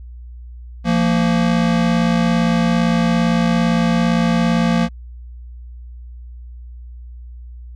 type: tone pair together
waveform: square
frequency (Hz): 172.16 / 229.8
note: F3 / A#3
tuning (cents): -25 / -25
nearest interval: perfect fourth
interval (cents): 500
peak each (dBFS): -17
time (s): 0.84-4.89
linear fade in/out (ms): 50
effects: added 60 Hz sine -32 dBFS peak until 7.75 s + low-pass 5000 Hz 12 dB/octave